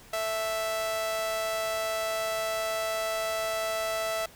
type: tone with amplitude modulation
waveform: sawtooth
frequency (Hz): 659.3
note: E5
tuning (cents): 0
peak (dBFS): -22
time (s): 0.13-4.26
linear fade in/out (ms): 5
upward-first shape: sine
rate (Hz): 215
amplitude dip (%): 50
effects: pink hiss -52 dBFS RMS until 4.35 s